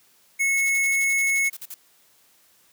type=tone; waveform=square; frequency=2191 Hz; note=C#7; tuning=21 cents flat; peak=-20 dBFS; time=0.39-1.5 s; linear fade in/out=20 ms
type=noise bursts; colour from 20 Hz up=blue; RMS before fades=-36 dBFS; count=14; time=0.57-1.743 s; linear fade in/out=5 ms; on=42 ms; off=45 ms
effects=white hiss -59 dBFS RMS until 2.72 s + high-pass 100 Hz 12 dB/octave